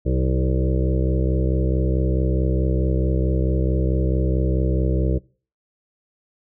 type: harmonic tone with a mistuned harmonic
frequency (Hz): 64.6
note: C2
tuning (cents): -21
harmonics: 1 / 2 / 3 / 5 / 6 / 7 / 8 / 9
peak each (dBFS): -20 / -23 / -29 / -27 / -31 / -30 / -33 / -34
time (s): 0.05-5.19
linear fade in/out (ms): 20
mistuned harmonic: 7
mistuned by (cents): -16
effects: noise-tail reverb RT60 0.4 s tail -23 dB re dry